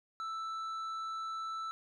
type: tone with tanh clipping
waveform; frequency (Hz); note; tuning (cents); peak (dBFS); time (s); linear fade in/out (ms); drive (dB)
sine; 1321; E6; +3; -38; 0.2-1.71; 0; 7
effects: none